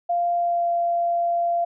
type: tone with pitch glide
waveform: sine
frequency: 695 to 688.6 Hz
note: F5 to F5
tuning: -9 to -25 cents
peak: -19 dBFS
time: 0.09-1.65 s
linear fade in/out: 10 ms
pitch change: -16 cents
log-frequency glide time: 0.34-0.69 s
effects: none